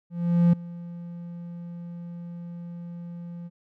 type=tone with ADSR envelope; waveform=triangle; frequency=172.3 Hz; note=F3; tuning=23 cents flat; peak=-12 dBFS; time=0.1-3.5 s; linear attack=430 ms; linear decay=6 ms; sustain=-21 dB; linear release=36 ms; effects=none